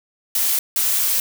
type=noise bursts at uneven times; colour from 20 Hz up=blue; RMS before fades=-19 dBFS; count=2; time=0.35-0.59 / 0.76-1.2 s; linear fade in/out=2 ms; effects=none

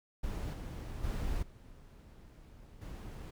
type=noise with level steps; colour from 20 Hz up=brown; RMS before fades=-38 / -42 / -36 / -54 / -44 dBFS; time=0.23-3.31 s; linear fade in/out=10 ms; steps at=0.53 / 1.03 / 1.42 / 2.81 s; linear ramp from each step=10 ms; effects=none

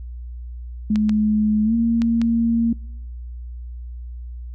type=tone with pitch glide; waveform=sine; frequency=213.1 to 231 Hz; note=G#3 to A#3; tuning=+45 to -16 cents; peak=-15 dBFS; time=0.9-2.73 s; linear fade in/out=5 ms; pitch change=+139 cents; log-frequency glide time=1.64-1.74 s
type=clicks; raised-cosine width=0.2 ms; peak=-14 dBFS; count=4; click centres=0.958 / 1.094 / 2.019 / 2.216 s
effects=noise-tail reverb RT60 1.0 s tail -25 dB re dry + added 60 Hz sine -30 dBFS peak until 4.54 s

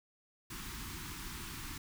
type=band-stop noise; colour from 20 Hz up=pink; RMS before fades=-44 dBFS; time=0.5-1.78 s; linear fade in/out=5 ms; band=370 to 910 Hz; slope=48 dB/octave; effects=none

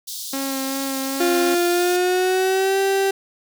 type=high-pass noise; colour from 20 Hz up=pink; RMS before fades=-31 dBFS; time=0.07-1.97 s; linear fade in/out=10 ms; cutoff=3600 Hz; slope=48 dB/octave
type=tone with vibrato; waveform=sawtooth; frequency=270 Hz; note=C#4; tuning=45 cents flat; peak=-20 dBFS; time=0.33-1.55 s; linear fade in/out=5 ms; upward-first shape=sine; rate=2.6 Hz; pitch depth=16 cents each way
type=tone with pitch glide; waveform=35% pulse; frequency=349.2 to 389.7 Hz; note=F4 to G4; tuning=0 to -10 cents; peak=-15 dBFS; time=1.2-3.11 s; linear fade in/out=5 ms; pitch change=+190 cents; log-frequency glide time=1.69-2.79 s
effects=none

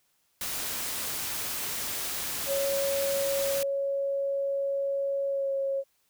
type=noise; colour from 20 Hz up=white; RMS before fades=-33 dBFS; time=0.41-3.63 s; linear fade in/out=2 ms
type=tone with pitch glide; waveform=sine; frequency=554 to 546.4 Hz; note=C#5 to C#5; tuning=-1 to -25 cents; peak=-26 dBFS; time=2.46-5.84 s; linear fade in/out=50 ms; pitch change=-24 cents; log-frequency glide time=5.28-5.52 s
effects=white hiss -71 dBFS RMS until 6.09 s

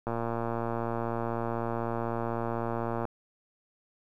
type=click train; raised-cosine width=1 ms; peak=-18 dBFS; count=347; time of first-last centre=0.07-3.053 s; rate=116 Hz; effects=10-bit

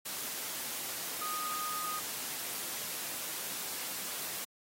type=tone in noise; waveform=sine; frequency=1239 Hz; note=D#6; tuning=8 cents flat; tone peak=-36 dBFS; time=1.21-2 s; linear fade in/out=10 ms; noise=white; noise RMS=-39 dBFS; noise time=0.05-4.45 s; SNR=0 dB; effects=high-pass 150 Hz 12 dB/octave + AAC 48 kbps

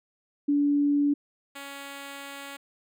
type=tone pair in turn; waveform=sine / 5% pulse; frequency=288 / 279.2 Hz; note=D4 / C#4; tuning=-34 / +13 cents; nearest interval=minor second; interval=53 cents; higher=first; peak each=-20 / -27 dBFS; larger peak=first; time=0.48-1.14 / 1.55-2.57 s; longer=second; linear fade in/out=10 ms; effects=none

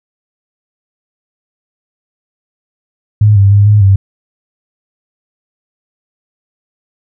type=tone with pitch steps; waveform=sine; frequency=105.6 / 99.1 / 101.7 / 104.8 / 97.5 Hz; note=G#2 / G2 / G#2 / G#2 / G2; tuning=+29 / +19 / -36 / +16 / -9 cents; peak=-3 dBFS; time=3.21-3.96 s; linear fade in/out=5 ms; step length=150 ms; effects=none

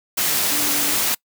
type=tone in noise; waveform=sine; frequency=292 Hz; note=D4; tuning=10 cents flat; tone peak=-30 dBFS; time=0.51-0.95 s; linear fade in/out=10 ms; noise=white; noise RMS=-20 dBFS; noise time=0.17-1.15 s; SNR=-13 dB; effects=noise-tail reverb RT60 0.1 s tail -25 dB re dry + high-pass 100 Hz 12 dB/octave

